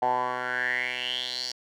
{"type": "tone with band-pass filter sweep", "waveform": "10% pulse", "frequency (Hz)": 125.1, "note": "B2", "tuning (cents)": 23, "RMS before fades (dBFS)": -29, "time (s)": [0.02, 1.52], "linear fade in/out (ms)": 5, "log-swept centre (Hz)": [800, 5000], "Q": 6.9, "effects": []}